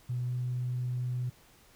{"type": "tone with pitch glide", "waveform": "sine", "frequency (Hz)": [123.47, 124.54], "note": ["B2", "B2"], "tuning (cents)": [0, 15], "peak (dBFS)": -29, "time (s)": [0.09, 1.3], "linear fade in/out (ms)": 10, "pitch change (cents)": 15, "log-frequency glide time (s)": [0.26, 0.33], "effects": ["tanh soft clip ceiling -25 dBFS", "pink hiss -60 dBFS RMS until 1.75 s"]}